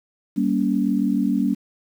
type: chord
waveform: sine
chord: G diminished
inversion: none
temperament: just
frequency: 196 / 235.2 / 282.2 Hz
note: G3 / Bb3 / Db4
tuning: 0 / +16 / +31 cents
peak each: -22 dBFS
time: 0.36-1.55 s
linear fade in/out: 20 ms
effects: 8-bit